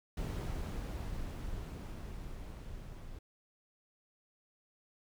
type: noise with level ramp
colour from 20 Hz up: brown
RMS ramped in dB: -36 to -48 dBFS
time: 0.17-3.19 s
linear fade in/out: 5 ms
effects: none